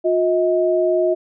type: tone pair together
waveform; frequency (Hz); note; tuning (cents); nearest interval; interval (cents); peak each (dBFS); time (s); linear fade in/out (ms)
sine; 358.2 / 634.9; F4 / D#5; +44 / +35; minor seventh; 991; -17; 0.04-1.15; 20
effects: none